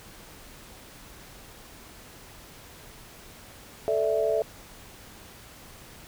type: chord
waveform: sine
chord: A suspended fourth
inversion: none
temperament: equal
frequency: 440 / 587.3 / 659.3 Hz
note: A4 / D5 / E5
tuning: 0 / 0 / 0 cents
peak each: -26 / -28 / -26 dBFS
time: 3.88-4.42 s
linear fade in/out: 0 ms
effects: pink hiss -48 dBFS RMS until 6.07 s